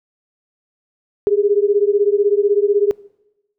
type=beating tone pair; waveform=sine; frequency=401.7 / 417.7 Hz; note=G4 / G#4; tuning=+42 / +10 cents; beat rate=16 Hz; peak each=-15 dBFS; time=1.27-2.91 s; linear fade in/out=0 ms; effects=noise-tail reverb RT60 0.9 s tail -22 dB re dry